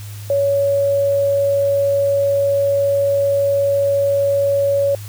sine tone, 560 Hz, C#5, 18 cents sharp, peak -13 dBFS, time 0.3-4.95 s, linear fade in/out 2 ms, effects added 103 Hz sine -29 dBFS peak until 5.08 s + white hiss -40 dBFS RMS until 5.08 s

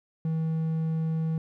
triangle tone, 160.7 Hz, E3, 44 cents flat, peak -23 dBFS, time 0.25-1.38 s, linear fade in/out 2 ms, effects none

